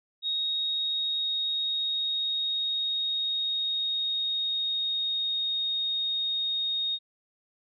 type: tone with pitch glide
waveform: sine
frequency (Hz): 3755 to 3720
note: A#7 to A#7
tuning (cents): +12 to -4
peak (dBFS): -26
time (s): 0.22-6.99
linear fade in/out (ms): 50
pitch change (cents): -16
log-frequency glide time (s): 0.63-5.61
effects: none